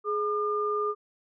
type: tone pair together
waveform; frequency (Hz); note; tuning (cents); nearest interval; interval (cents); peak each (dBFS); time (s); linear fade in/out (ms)
sine; 420 / 1206.3; G#4 / D6; +19 / +46; octave + tritone; 1827; -28; 0.04-0.95; 50
effects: none